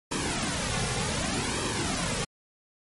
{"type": "noise with flanger", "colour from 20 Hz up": "pink", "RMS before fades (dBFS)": -29, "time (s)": [0.11, 2.25], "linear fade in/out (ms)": 10, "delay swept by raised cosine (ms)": [1.4, 3.2], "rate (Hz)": 0.66, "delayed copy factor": -0.7, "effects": ["MP3 48 kbps"]}